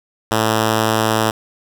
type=tone; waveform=5% pulse; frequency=110.2 Hz; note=A2; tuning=3 cents sharp; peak=-3 dBFS; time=0.31-1.31 s; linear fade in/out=5 ms; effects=none